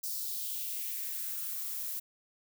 violet noise with high-pass filter sweep, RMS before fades -37 dBFS, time 0.03-2 s, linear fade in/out 10 ms, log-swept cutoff 5200 to 680 Hz, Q 2.3, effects none

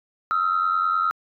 sine tone pair together, 1268.1 / 1358 Hz, D#6 / F6, +33 / -49 cents, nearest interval minor second, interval 118 cents, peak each -21 dBFS, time 0.31-1.11 s, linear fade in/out 0 ms, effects tanh soft clip ceiling -13 dBFS

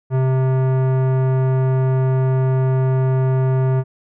sine tone with tanh clipping, 130.81 Hz, C3, in tune, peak -16 dBFS, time 0.1-3.84 s, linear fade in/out 50 ms, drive 17 dB, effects none

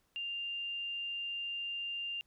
sine tone, 2794 Hz, F7, in tune, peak -36 dBFS, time 0.16-2.21 s, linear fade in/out 0 ms, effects pink hiss -75 dBFS RMS until 2.26 s

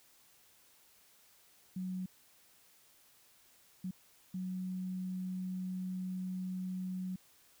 sine tone bursts at uneven times, 185 Hz, F#3, in tune, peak -36 dBFS, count 3, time 1.76-2.06 / 3.84-3.91 / 4.34-7.16 s, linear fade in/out 5 ms, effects white hiss -65 dBFS RMS until 7.6 s

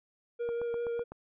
triangle tone with vibrato, 471.6 Hz, A#4, 20 cents sharp, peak -29 dBFS, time 0.39-1.04 s, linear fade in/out 20 ms, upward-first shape triangle, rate 5.2 Hz, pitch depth 15 cents each way
click train, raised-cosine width 1 ms, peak -29 dBFS, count 6, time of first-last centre 0.49-1.12 s, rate 7.94 Hz
effects resampled to 8000 Hz

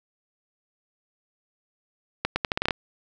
accelerating click train, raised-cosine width 0.3 ms, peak -7 dBFS, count 9, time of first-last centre 2.25-2.708 s, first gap 110 ms, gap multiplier 0.8, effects none

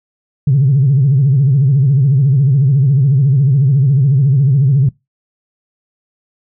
sine tone with vibrato, 136.4 Hz, C#3, 28 cents flat, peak -6 dBFS, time 0.47-4.89 s, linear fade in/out 5 ms, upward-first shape sine, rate 14 Hz, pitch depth 140 cents each way, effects noise-tail reverb RT60 0.2 s tail -23 dB re dry + tanh soft clip ceiling -3 dBFS

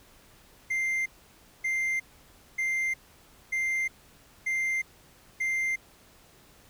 triangle tone bursts, 2093 Hz, C7, in tune, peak -24 dBFS, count 6, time 0.7-5.76 s, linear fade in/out 10 ms, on 360 ms, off 580 ms, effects pink hiss -57 dBFS RMS until 6.69 s

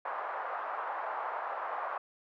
white band-pass noise, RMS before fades -37 dBFS, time 0.05-1.98 s, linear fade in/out 5 ms, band 650 to 1200 Hz, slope 24 dB/octave, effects none

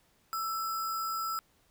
sine tone with sample-and-hold, 1322 Hz, E6, 5 cents sharp, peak -31 dBFS, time 0.33-1.39 s, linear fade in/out 0 ms, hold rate 6300 Hz, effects pink hiss -68 dBFS RMS until 1.7 s

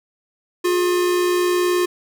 square tone pair together, 356.4 / 416 Hz, F4 / G#4, +35 / +3 cents, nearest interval minor third, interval 268 cents, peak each -17 / -28 dBFS, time 0.64-1.86 s, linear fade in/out 10 ms, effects none

